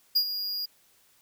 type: tone with ADSR envelope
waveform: square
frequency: 4851 Hz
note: D#8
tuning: 45 cents flat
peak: -19 dBFS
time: 0.15-0.66 s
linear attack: 14 ms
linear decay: 77 ms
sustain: -11 dB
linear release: 11 ms
effects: white hiss -63 dBFS RMS until 1.21 s